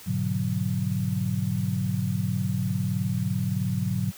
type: chord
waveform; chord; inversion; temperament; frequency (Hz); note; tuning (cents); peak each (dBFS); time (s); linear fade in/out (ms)
sine; G# half-diminished seventh; none; equal; 103.83 / 123.47 / 146.83 / 185; G#2 / B2 / D3 / F#3; 0 / 0 / 0 / 0; -29 / -30 / -31 / -28; 0.06-4.12; 20
effects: white hiss -46 dBFS RMS until 4.17 s